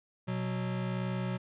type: tone pair together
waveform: square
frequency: 123.47 / 184.86 Hz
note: B2 / F#3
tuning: 0 / -1 cents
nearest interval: perfect fifth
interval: 699 cents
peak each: -35 / -35 dBFS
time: 0.27-1.38 s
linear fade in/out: 20 ms
effects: resampled to 8000 Hz